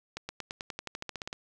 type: accelerating click train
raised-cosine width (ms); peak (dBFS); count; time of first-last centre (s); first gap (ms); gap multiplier
0.2; -19; 15; 0.17-1.329; 120; 0.94
effects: none